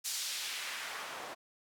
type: noise with band-pass filter sweep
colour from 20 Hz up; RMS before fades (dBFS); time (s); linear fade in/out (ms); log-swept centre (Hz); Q
white; -40; 0.04-1.35; 20; 6300 to 660; 0.94
effects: none